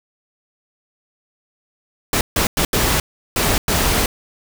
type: noise bursts at uneven times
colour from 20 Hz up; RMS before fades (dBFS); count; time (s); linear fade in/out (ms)
pink; -17; 6; 2.13-2.21 / 2.36-2.47 / 2.57-2.65 / 2.73-3 / 3.36-3.58 / 3.68-4.06; 2
effects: none